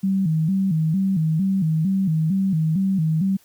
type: tone with vibrato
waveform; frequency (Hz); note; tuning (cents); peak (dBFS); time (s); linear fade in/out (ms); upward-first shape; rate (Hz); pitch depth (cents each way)
sine; 174.8; F3; +2; -17; 0.03-3.37; 10; square; 2.2; 170
effects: white hiss -56 dBFS RMS until 3.44 s